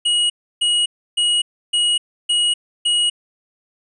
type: tone bursts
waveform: square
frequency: 2900 Hz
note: F#7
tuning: 35 cents flat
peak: -15 dBFS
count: 6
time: 0.05-3.1 s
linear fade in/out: 10 ms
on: 250 ms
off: 310 ms
effects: resampled to 24000 Hz